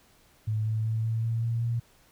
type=tone with pitch steps; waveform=sine; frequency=108.4 / 109.85 / 111.32 / 112.81 / 114.32 / 115.85 / 117.39 Hz; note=A2 / A2 / A2 / A2 / A#2 / A#2 / A#2; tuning=-25 / -2 / +21 / +44 / -33 / -10 / +13 cents; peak=-25 dBFS; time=0.47-1.8 s; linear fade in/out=10 ms; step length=190 ms; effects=pink hiss -61 dBFS RMS until 2.11 s